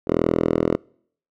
5% pulse tone with band-pass filter, 41.2 Hz, E1, in tune, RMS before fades -20 dBFS, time 0.07-0.76 s, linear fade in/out 10 ms, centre 420 Hz, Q 1.2, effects noise-tail reverb RT60 0.6 s tail -26 dB re dry

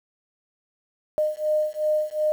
sine beating tone pair, 610 / 612.7 Hz, D#5 / D#5, -34 / -27 cents, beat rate 2.7 Hz, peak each -24 dBFS, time 1.18-2.32 s, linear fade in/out 0 ms, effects 8-bit

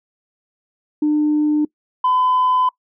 sine tone pair in turn, 300.6 / 1011.1 Hz, D4 / B5, +40 / +40 cents, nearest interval octave + major sixth, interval 2100 cents, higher second, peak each -12 dBFS, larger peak neither, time 1.02-1.65 / 2.04-2.69 s, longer second, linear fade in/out 5 ms, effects noise-tail reverb RT60 0.1 s tail -23 dB re dry + tanh soft clip ceiling -10 dBFS

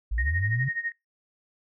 sine linear sweep, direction up, 48.72 to 138.59 Hz, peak -24 dBFS, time 0.11-0.69 s, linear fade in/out 10 ms
sine tone with tremolo, 1860 Hz, A#6, 4 cents flat, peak -25 dBFS, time 0.18-0.92 s, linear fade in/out 2 ms, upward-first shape sine, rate 12 Hz, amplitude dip 85%
effects noise-tail reverb RT60 0.2 s tail -23 dB re dry

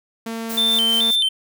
sawtooth tone with pitch glide, 227 to 228.4 Hz, A#3 to A#3, -46 to -35 cents, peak -22 dBFS, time 0.26-1.11 s, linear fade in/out 5 ms, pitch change +11 cents, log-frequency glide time 0.84-0.91 s
blue noise with tremolo, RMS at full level -30 dBFS, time 0.49-1.16 s, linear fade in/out 10 ms, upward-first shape sine, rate 4.8 Hz, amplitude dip 55%
triangle tone with vibrato, 3322 Hz, G#7, in tune, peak -14 dBFS, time 0.57-1.29 s, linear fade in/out 10 ms, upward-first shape square, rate 2.3 Hz, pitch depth 120 cents each way
effects none

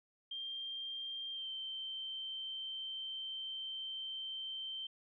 sine tone with pitch glide, 3181 to 3117 Hz, G7 to G7, +25 to -11 cents, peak -40 dBFS, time 0.31-4.87 s, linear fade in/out 5 ms, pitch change -36 cents, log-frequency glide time 1.32-1.49 s, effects none

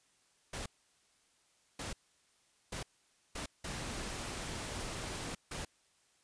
pink noise bursts at uneven times, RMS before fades -41 dBFS, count 6, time 0.53-0.66 / 1.79-1.93 / 2.72-2.83 / 3.35-3.46 / 3.64-5.35 / 5.51-5.65 s, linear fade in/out 5 ms, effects white hiss -71 dBFS RMS until 6.23 s + resampled to 22050 Hz

